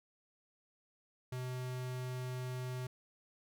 square tone, 126.9 Hz, B2, 47 cents sharp, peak -39 dBFS, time 1.32-2.87 s, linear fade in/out 5 ms, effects none

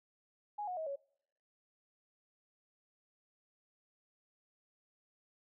sine tone with pitch steps, 830.6 / 727.3 / 636.8 / 557.6 Hz, G#5 / F#5 / D#5 / C#5, 0 / -30 / +40 / +10 cents, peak -37 dBFS, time 0.58-0.96 s, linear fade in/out 10 ms, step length 95 ms, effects noise-tail reverb RT60 0.7 s tail -25 dB re dry

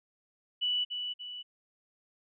sine tone with echo, 2960 Hz, F#7, in tune, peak -27 dBFS, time 0.61-0.85 s, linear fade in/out 20 ms, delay 290 ms, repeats 2, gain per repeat -6 dB, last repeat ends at 1.43 s, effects none

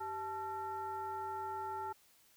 sine tone with frequency modulation, 873 Hz, A5, 14 cents flat, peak -38 dBFS, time 0-1.93 s, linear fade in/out 10 ms, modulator 484 Hz, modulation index 0.82, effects white hiss -67 dBFS RMS until 2.36 s

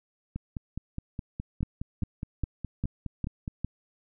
two click trains, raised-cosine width 5 ms, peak -17 / -21 dBFS, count 6 / 16, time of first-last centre 1.63-3.646 / 0.36-3.479 s, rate 2.48 / 4.81 Hz, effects none

